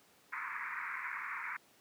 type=band-pass noise; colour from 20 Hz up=white; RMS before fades=-41 dBFS; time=0.32-1.57 s; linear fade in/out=10 ms; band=950 to 2300 Hz; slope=96 dB/octave; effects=pink hiss -65 dBFS RMS until 1.8 s + high-pass 200 Hz 12 dB/octave